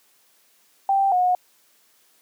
sine tone pair in turn, 784 / 725.7 Hz, G5 / F#5, 0 / -34 cents, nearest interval minor second, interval 134 cents, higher first, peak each -16 dBFS, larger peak neither, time 0.89-1.12 / 1.12-1.35 s, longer neither, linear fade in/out 2 ms, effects white hiss -60 dBFS RMS until 2.21 s + high-pass 200 Hz 12 dB/octave

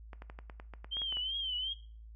clicks, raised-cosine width 0.5 ms, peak -32 dBFS, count 12, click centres 0.132 / 0.221 / 0.299 / 0.389 / 0.498 / 0.599 / 0.737 / 0.845 / 0.969 / 1.018 / 1.125 / 1.17 s
sine tone with vibrato, 3103 Hz, G7, 18 cents flat, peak -33 dBFS, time 0.91-1.74 s, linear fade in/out 20 ms, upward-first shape triangle, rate 2.7 Hz, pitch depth 110 cents each way
effects noise-tail reverb RT60 0.4 s tail -17 dB re dry + added 55 Hz sine -48 dBFS peak until 2.15 s

